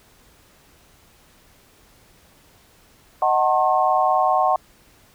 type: chord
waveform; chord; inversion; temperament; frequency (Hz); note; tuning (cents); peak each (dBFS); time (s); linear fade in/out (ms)
sine; D# diminished seventh; none; just; 622.3 / 746.7 / 896 / 1075.3; D#5 / F#5 / A5 / C6; 0 / +16 / +31 / +47; -23 / -18 / -24 / -21; 3.22-4.56; 2
effects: pink hiss -54 dBFS RMS until 5.14 s